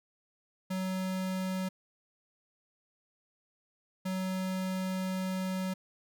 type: tone bursts at uneven times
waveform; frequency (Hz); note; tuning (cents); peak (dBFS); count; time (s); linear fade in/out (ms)
square; 187.2; F#3; +20; -32; 2; 0.7-1.69 / 4.05-5.74; 10
effects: none